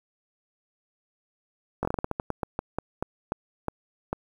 slowing click train, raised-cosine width 1 ms, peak -13 dBFS, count 17, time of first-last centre 1.83-4.13 s, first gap 20 ms, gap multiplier 1.23, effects 8-bit

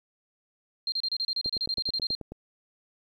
sine tone bursts, 4186 Hz, C8, in tune, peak -26 dBFS, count 16, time 0.87-2.151 s, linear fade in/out 2 ms, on 51 ms, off 31 ms
click train, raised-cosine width 2 ms, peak -25 dBFS, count 9, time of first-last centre 1.46-2.32 s, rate 9.3 Hz
effects 10-bit

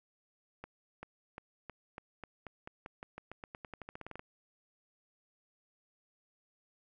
accelerating click train, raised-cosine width 0.5 ms, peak -29 dBFS, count 24, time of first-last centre 0.64-4.194 s, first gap 390 ms, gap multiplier 0.9, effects none

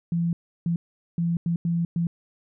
sine tone bursts at uneven times, 169.5 Hz, E3, 49 cents sharp, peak -21 dBFS, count 6, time 0.12-0.33 / 0.66-0.76 / 1.18-1.37 / 1.46-1.56 / 1.65-1.85 / 1.96-2.07 s, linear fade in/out 2 ms, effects none

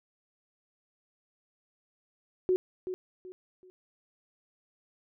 sine tone with echo, 368.6 Hz, F#4, 7 cents flat, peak -22 dBFS, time 2.49-2.56 s, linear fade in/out 0 ms, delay 380 ms, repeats 3, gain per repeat -10 dB, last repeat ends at 3.7 s, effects none

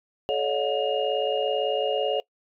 sine tone cluster, 431.6 / 557 / 615 / 721 / 2842 Hz, A4 / C#5 / D#5 / F#5 / F7, -33 / +8 / -20 / -45 / +30 cents, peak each -27 / -26 / -31 / -30 / -32 dBFS, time 0.29-2.2 s, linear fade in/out 0 ms, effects noise-tail reverb RT60 0.1 s tail -22 dB re dry + tanh soft clip ceiling -11 dBFS

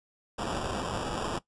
white noise with sample-and-hold, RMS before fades -33 dBFS, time 0.38-1.39 s, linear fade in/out 10 ms, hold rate 2100 Hz, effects noise-tail reverb RT60 0.1 s tail -17 dB re dry + resampled to 22050 Hz

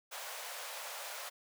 pink high-pass noise, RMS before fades -44 dBFS, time 0.11-1.3 s, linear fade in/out 20 ms, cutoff 530 Hz, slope 48 dB/octave, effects none

